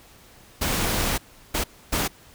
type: noise bursts at uneven times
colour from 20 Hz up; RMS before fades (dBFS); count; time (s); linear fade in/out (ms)
pink; -24; 3; 0.61-1.18 / 1.54-1.64 / 1.92-2.08; 10
effects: pink hiss -51 dBFS RMS until 2.34 s